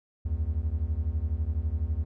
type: beating tone pair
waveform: triangle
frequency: 71.4 / 83.4 Hz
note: D2 / E2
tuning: -48 / +21 cents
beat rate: 12 Hz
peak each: -27 dBFS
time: 0.25-2.05 s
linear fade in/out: 10 ms
effects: none